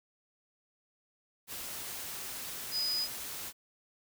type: tone in noise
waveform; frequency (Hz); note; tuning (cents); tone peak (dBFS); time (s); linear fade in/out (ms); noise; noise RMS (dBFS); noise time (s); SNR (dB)
sine; 4978; D#8; 0; -30; 2.71-3.08; 50; white; -41; 1.47-3.53; +8
effects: none